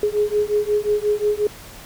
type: beating tone pair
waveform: sine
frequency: 415.3 / 420.9 Hz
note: G#4 / G#4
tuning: 0 / +23 cents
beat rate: 5.6 Hz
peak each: -20 dBFS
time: 0.03-1.47 s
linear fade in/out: 2 ms
effects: pink hiss -40 dBFS RMS until 1.85 s